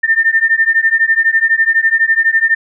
sine beating tone pair, 1798 / 1810 Hz, A6 / A6, +37 / +48 cents, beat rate 12 Hz, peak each -12 dBFS, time 0.03-2.55 s, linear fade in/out 10 ms, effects none

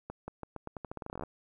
accelerating click train, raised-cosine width 1 ms, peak -25 dBFS, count 19, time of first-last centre 0.1-1.236 s, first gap 180 ms, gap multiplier 0.85, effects 11-bit

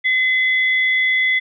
sine tone pair together, 2036 / 3424 Hz, C7 / A7, -48 / -48 cents, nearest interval major sixth, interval 900 cents, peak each -14 / -26 dBFS, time 0.04-1.4 s, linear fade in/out 20 ms, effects none

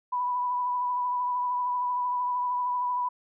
sine tone with vibrato, 987.8 Hz, B5, in tune, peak -25 dBFS, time 0.12-3.09 s, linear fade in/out 10 ms, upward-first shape triangle, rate 13 Hz, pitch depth 25 cents each way, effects none

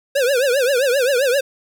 square tone with vibrato, 523.3 Hz, C5, in tune, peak -15 dBFS, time 0.15-1.41 s, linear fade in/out 10 ms, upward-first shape triangle, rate 7.6 Hz, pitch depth 200 cents each way, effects 9-bit

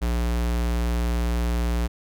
square tone, 59 Hz, A#1, 22 cents sharp, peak -22 dBFS, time 0.01-1.88 s, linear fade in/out 20 ms, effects none

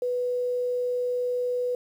sine tone with quantisation, 493.9 Hz, B4, in tune, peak -24 dBFS, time 0.02-1.75 s, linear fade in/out 2 ms, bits 9, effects none

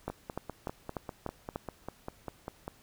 two click trains, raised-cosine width 1 ms, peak -20 / -23 dBFS, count 6 / 14, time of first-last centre 0.08-1.559 / 0.1-2.679 s, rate 3.38 / 5.04 Hz, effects pink hiss -61 dBFS RMS until 2.82 s

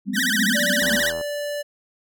pink band-pass noise, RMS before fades -26 dBFS, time 0.05-1.03 s, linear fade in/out 50 ms, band 190 to 260 Hz, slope 96 dB/octave
sawtooth tone with vibrato, 1709 Hz, G#6, 49 cents sharp, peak -16 dBFS, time 0.13-1.13 s, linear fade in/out 50 ms, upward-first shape sine, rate 15 Hz, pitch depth 230 cents each way
square tone, 584 Hz, D5, 10 cents flat, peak -26 dBFS, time 0.54-1.63 s, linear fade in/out 20 ms
click train, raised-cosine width 1 ms, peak -21 dBFS, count 33, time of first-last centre 0.82-1.211 s, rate 81.8 Hz
effects none

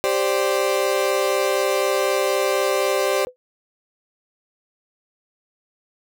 35% pulse chord, G suspended fourth, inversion none, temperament equal, 392 / 523.3 / 587.3 Hz, G4 / C5 / D5, 0 / 0 / 0 cents, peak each -21 dBFS, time 0.04-3.25 s, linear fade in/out 0 ms
sine tone with exponential decay, 503 Hz, B4, 32 cents sharp, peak -27 dBFS, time 3.27-3.36 s, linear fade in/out 0 ms, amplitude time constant 19 ms
effects none

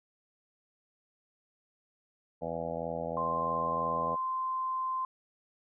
harmonic tone, 83.1 Hz, E2, 15 cents sharp, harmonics 1 / 2 / 3 / 4 / 5 / 6 / 7 / 8 / 9 / 10, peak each -50 / -42 / -44 / -50 / -50 / -38 / -39 / -40 / -44 / -44 dBFS, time 2.41-4.16 s, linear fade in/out 20 ms
sine tone with pitch glide, 1046.5 to 1039.9 Hz, C6 to C6, 0 to -11 cents, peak -30 dBFS, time 3.17-5.05 s, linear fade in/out 2 ms, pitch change -11 cents, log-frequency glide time 3.69-4.16 s
effects none

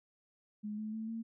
sine tone with pitch steps, 210.2 / 215.5 / 220.9 / 226.5 Hz, G#3 / A3 / A3 / A#3, +21 / -36 / +7 / -50 cents, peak -37 dBFS, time 0.63-1.23 s, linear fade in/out 20 ms, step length 150 ms, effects none

